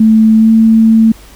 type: tone with pitch glide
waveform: sine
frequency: 220 to 223.2 Hz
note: A3 to A3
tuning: 0 to +25 cents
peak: -3 dBFS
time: 0-1.12 s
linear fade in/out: 5 ms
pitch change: +25 cents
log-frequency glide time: 0.37-0.5 s
effects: added 50 Hz sine -36 dBFS peak until 1.35 s + pink hiss -39 dBFS RMS until 1.35 s